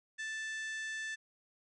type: harmonic tone with a mistuned harmonic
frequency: 880 Hz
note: A5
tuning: in tune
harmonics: 2 / 3 / 4 / 5 / 6 / 7 / 8 / 9 / 10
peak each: -38 / -51 / -50 / -58 / -60 / -52 / -59 / -57 / -63 dBFS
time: 0.18-1.16 s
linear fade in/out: 20 ms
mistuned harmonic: 5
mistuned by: +19 cents
effects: none